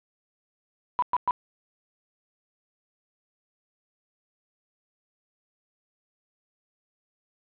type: tone bursts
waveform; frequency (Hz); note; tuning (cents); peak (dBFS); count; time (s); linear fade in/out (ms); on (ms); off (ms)
sine; 987.8; B5; 0; -20; 3; 0.99-1.309; 0; 33; 110
effects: resampled to 8000 Hz + 8-bit